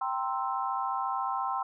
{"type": "chord", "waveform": "sine", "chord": "C dominant seventh", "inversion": "second", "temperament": "equal", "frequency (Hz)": [784, 932.3, 1046.5, 1318.5], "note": ["G5", "Bb5", "C6", "E6"], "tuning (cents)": [0, 0, 0, 0], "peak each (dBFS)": [-33, -37, -32, -36], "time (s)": [0.01, 1.63], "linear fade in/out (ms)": 5, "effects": []}